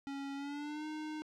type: tone with pitch glide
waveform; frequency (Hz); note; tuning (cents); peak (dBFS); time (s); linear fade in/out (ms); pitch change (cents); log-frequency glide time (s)
square; 277.2 to 307.6; C#4 to D#4; 0 to -20; -40; 0.07-1.22; 0; +180; 0.35-0.86
effects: low-pass 5000 Hz 12 dB/octave + 12-bit